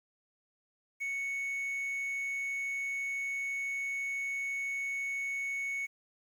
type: tone with quantisation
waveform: triangle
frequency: 2217 Hz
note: C#7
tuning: in tune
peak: -31 dBFS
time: 1-5.87 s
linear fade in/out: 20 ms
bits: 10
effects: none